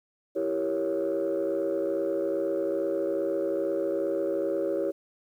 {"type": "chord", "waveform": "sine", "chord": "E diminished seventh", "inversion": "none", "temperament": "equal", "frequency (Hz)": [329.6, 392, 466.2, 554.4], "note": ["E4", "G4", "Bb4", "Db5"], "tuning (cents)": [0, 0, 0, 0], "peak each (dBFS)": [-30, -29, -34, -28], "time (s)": [0.35, 4.92], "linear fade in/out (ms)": 20, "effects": ["tanh soft clip ceiling -20 dBFS", "10-bit"]}